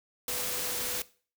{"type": "tone in noise", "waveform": "sine", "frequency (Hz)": 493.9, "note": "B4", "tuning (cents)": 0, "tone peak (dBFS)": -43, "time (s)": [0.28, 1.02], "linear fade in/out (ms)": 2, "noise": "white", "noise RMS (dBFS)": -33, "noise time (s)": [0.28, 1.02], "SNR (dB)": -13, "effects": ["noise-tail reverb RT60 0.4 s tail -19 dB re dry"]}